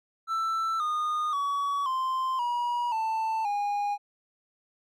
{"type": "tone with pitch steps", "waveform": "triangle", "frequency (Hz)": [1329, 1225.8, 1130.5, 1042.7, 961.7, 887, 818.1], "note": ["E6", "D#6", "C#6", "C6", "B5", "A5", "G#5"], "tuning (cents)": [14, -26, 34, -6, -46, 14, -26], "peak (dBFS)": -24, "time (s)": [0.27, 3.98], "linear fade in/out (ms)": 50, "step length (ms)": 530, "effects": []}